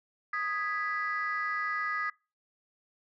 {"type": "chord", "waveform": "sine", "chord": "G# minor", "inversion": "second", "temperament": "equal", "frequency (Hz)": [1244.5, 1661.2, 1975.5], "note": ["D#6", "G#6", "B6"], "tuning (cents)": [0, 0, 0], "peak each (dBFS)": [-32, -34, -34], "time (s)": [0.33, 2.1], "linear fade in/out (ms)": 5, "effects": ["noise-tail reverb RT60 0.3 s tail -25 dB re dry", "tanh soft clip ceiling -23 dBFS"]}